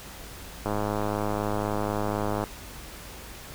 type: click train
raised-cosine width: 1 ms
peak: -14 dBFS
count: 186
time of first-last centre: 0.66-2.439 s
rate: 104 Hz
effects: added 53 Hz sine -47 dBFS peak until 3.54 s + pink hiss -43 dBFS RMS until 3.54 s